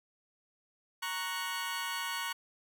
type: chord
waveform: 20% pulse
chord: F# major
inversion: first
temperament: equal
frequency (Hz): 932.3 / 1108.7 / 1480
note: A#5 / C#6 / F#6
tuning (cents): 0 / 0 / 0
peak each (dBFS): -34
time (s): 1.02-2.33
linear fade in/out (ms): 10
effects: none